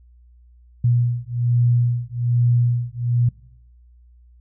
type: beating tone pair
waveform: sine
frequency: 120 / 121.2 Hz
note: B2 / B2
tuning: -49 / -32 cents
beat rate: 1.2 Hz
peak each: -19 dBFS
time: 0.84-3.29 s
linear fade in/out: 5 ms
effects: noise-tail reverb RT60 0.8 s tail -22 dB re dry + added 60 Hz sine -47 dBFS peak until 4.4 s